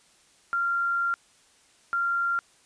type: tone pair in turn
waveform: sine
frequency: 1385 / 1385 Hz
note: F6 / F6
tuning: -15 / -15 cents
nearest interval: unison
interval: 0 cents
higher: neither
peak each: -23 dBFS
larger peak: neither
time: 0.53-1.14 / 1.93-2.39 s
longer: first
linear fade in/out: 0 ms
effects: white hiss -60 dBFS RMS until 2.65 s + resampled to 22050 Hz